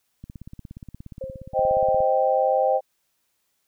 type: click train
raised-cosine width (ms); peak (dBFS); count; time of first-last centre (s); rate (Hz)
5; -26; 31; 0.24-2.005; 17
type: tone with exponential decay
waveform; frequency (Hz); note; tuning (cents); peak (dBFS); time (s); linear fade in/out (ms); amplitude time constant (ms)
sine; 530; C5; +22; -27; 1.21-1.67; 5; 100
type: chord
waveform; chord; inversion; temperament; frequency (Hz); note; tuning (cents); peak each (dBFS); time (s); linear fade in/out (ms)
sine; C minor; none; equal; 523.3 / 622.3 / 784; C5 / Eb5 / G5; 0 / 0 / 0; -21 / -23 / -22; 1.53-2.81; 50
effects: white hiss -72 dBFS RMS until 3.67 s